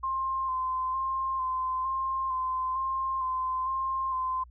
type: tone with vibrato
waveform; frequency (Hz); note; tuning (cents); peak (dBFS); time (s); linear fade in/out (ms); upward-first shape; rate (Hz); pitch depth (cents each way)
sine; 1046.5; C6; 0; -27; 0.03-4.44; 10; square; 1.1; 21
effects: added 60 Hz sine -49 dBFS peak until 4.5 s